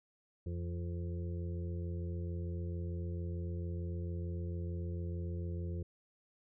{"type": "harmonic tone with a mistuned harmonic", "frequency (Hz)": 86.7, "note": "F2", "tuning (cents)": -12, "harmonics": [1, 2, 4, 5, 6], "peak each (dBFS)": [-37, -44, -48, -52, -55], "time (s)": [0.46, 5.83], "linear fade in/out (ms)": 5, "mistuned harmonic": 2, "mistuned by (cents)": -22, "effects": []}